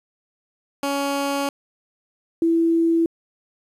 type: tone pair in turn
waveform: 15% pulse / sine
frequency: 280 / 331.6 Hz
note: C#4 / E4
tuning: +18 / +10 cents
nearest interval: minor third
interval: 292 cents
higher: second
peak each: -15 dBFS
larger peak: neither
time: 0.83-1.49 / 2.42-3.06 s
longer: first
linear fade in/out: 2 ms
effects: resampled to 32000 Hz + 9-bit